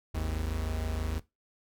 45% pulse tone pair together, 52.91 / 79.2 Hz, G#1 / D#2, +33 / +31 cents, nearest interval perfect fifth, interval 698 cents, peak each -34 / -32 dBFS, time 0.14-1.2 s, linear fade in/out 10 ms, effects noise-tail reverb RT60 0.2 s tail -18 dB re dry

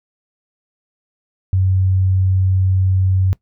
sine tone, 94.1 Hz, F#2, 30 cents sharp, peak -12 dBFS, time 1.53-3.33 s, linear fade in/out 0 ms, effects noise-tail reverb RT60 0.1 s tail -19 dB re dry

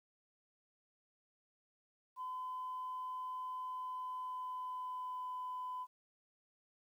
sine tone with pitch glide, 1016 to 1006.7 Hz, B5 to B5, +49 to +33 cents, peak -39 dBFS, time 2.16-5.87 s, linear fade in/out 50 ms, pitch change -16 cents, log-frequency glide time 3.57-5.27 s, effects tanh soft clip ceiling -36 dBFS + 12-bit

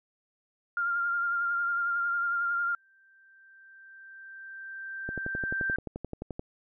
sine tone with vibrato, 1396.9 Hz, F6, in tune, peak -26 dBFS, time 0.77-2.75 s, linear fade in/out 2 ms, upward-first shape sine, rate 11 Hz, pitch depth 23 cents each way
sine tone with exponential growth, 1568 Hz, G6, in tune, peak -26 dBFS, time 2.4-5.76 s, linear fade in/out 1 ms, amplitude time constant 730 ms
click train, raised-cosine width 2 ms, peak -22 dBFS, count 16, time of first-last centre 5.09-6.394 s, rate 11.5 Hz
effects none

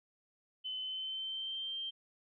sine tone with pitch glide, 3040 to 3149 Hz, F#7 to G7, +46 to +7 cents, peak -37 dBFS, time 0.64-1.91 s, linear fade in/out 20 ms, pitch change +61 cents, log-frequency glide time 0.81-1.62 s, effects none

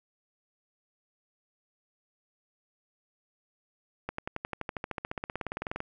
accelerating click train, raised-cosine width 0.5 ms, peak -18 dBFS, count 27, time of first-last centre 4.09-5.804 s, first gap 94 ms, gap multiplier 0.97, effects none

